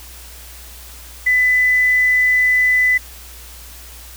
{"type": "tone with quantisation", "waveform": "sine", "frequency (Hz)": 2000, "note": "B6", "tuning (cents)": 21, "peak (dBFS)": -11, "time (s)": [1.26, 2.98], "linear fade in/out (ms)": 10, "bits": 6, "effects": ["added 60 Hz sine -38 dBFS peak until 4.16 s", "white hiss -39 dBFS RMS until 4.16 s"]}